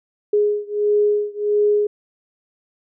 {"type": "beating tone pair", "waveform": "sine", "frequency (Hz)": [415.3, 416.8], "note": ["G#4", "G#4"], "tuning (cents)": [0, 6], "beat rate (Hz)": 1.5, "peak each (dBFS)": [-18, -19], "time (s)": [0.33, 1.87], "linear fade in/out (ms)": 5, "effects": []}